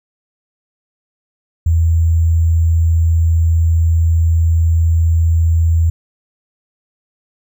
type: tone with sample-and-hold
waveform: sine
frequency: 82.4 Hz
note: E2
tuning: in tune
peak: -9 dBFS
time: 1.66-5.9 s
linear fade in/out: 5 ms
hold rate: 7350 Hz
effects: none